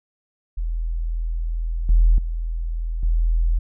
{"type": "tone with level steps", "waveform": "sine", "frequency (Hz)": 41.2, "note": "E1", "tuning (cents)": 0, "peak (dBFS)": [-21, -10, -22, -15], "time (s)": [0.57, 3.59], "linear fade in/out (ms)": 10, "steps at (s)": [1.89, 2.18, 3.03], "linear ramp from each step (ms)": 2, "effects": ["tanh soft clip ceiling -6 dBFS"]}